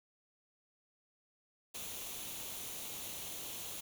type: noise with comb filter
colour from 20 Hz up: white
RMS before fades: -44 dBFS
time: 1.74-3.81 s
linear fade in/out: 10 ms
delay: 0.3 ms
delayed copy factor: +0.5
effects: none